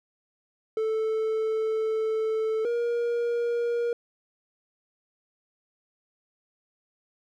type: tone pair in turn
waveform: triangle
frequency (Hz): 439.7 / 473.3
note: A4 / A#4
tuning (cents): -1 / +26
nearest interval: minor second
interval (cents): 127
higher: second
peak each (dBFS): -22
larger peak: neither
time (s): 0.77-2.65 / 2.65-3.93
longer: first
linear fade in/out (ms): 2
effects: none